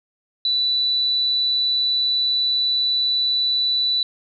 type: tone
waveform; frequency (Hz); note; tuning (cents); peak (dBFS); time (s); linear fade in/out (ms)
sine; 3968; B7; +7; -17; 0.45-4.03; 2
effects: none